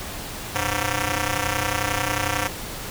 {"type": "ring-modulated tone", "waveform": "5% pulse", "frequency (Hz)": 208.3, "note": "G#3", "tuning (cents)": 5, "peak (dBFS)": -8, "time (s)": [0.55, 2.48], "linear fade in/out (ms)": 10, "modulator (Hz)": 328, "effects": ["pink hiss -33 dBFS RMS until 2.9 s"]}